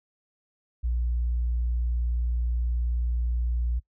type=tone; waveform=sine; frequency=59.4 Hz; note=A#1; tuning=33 cents sharp; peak=-22 dBFS; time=0.83-3.8 s; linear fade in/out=20 ms; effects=noise-tail reverb RT60 0.1 s tail -23 dB re dry + tanh soft clip ceiling -20 dBFS